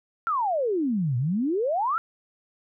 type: exponential two-way sweep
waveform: sine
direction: down then up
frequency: 1396.9 to 116.54 to 1396.9 Hz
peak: -22 dBFS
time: 0.27-1.98 s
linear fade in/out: 0 ms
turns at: 1.17 s
effects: none